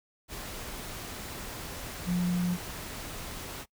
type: tone in noise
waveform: sine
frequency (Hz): 177.7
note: F3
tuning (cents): +30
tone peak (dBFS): -25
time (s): 2.05-2.58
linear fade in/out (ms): 50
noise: pink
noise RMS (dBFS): -40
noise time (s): 0.28-3.66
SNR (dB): +12
effects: noise-tail reverb RT60 0.1 s tail -22 dB re dry